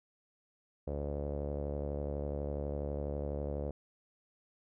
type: tone with low-pass filter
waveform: sawtooth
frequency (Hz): 72.1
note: D2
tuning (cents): -31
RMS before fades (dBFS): -37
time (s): 0.87-3.71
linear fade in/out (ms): 5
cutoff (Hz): 540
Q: 4.6
effects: none